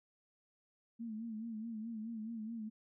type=tone with vibrato; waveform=sine; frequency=223.5 Hz; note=A3; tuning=27 cents sharp; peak=-40 dBFS; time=0.99-2.7 s; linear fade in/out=20 ms; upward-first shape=sine; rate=4.7 Hz; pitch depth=76 cents each way; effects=none